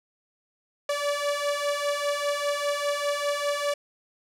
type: beating tone pair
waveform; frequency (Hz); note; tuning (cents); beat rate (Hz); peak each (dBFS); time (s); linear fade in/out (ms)
sawtooth; 574 / 579; D5 / D5; -40 / -25; 5; -26 / -23; 0.89-3.74; 5
effects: low-pass 10000 Hz 12 dB/octave